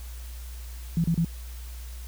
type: tone bursts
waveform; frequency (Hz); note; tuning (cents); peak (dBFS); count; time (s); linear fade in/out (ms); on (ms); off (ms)
sine; 166.8; E3; +21; -20; 3; 0.97-1.247; 2; 71; 32
effects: added 60 Hz sine -36 dBFS peak until 2.07 s + white hiss -49 dBFS RMS until 2.07 s